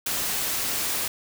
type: noise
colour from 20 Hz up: white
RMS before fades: -27 dBFS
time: 0.06-1.08 s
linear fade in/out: 5 ms
effects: none